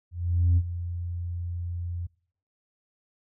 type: tone with ADSR envelope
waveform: sine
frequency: 86.9 Hz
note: F2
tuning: 8 cents flat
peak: -15 dBFS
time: 0.11-2.07 s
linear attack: 460 ms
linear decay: 53 ms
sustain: -14 dB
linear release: 12 ms
effects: noise-tail reverb RT60 0.6 s tail -26 dB re dry + tanh soft clip ceiling -15 dBFS